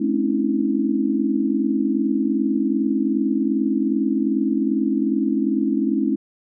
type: tone cluster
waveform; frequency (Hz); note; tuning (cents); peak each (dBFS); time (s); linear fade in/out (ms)
sine; 213.6 / 262.8 / 282.7 / 325.3; G#3 / C4 / C#4 / E4; +49 / +8 / +34 / -23; -23; 0-6.16; 10
effects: none